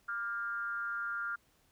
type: tone with frequency modulation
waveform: sine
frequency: 1396.9 Hz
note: F6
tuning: in tune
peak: -34 dBFS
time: 0.08-1.36 s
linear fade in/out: 10 ms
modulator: 208 Hz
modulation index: 0.6
effects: pink hiss -70 dBFS RMS until 1.71 s